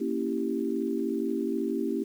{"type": "chord", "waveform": "sine", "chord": "A# diminished seventh", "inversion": "none", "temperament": "equal", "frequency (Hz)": [233.1, 277.2, 329.6, 392], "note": ["A#3", "C#4", "E4", "G4"], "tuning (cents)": [0, 0, 0, 0], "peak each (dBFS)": -32, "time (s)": [0, 2.04], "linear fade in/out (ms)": 10, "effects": ["9-bit"]}